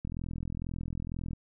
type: click train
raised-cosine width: 5 ms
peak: -24 dBFS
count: 55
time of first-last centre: 0.05-1.333 s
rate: 42.1 Hz
effects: none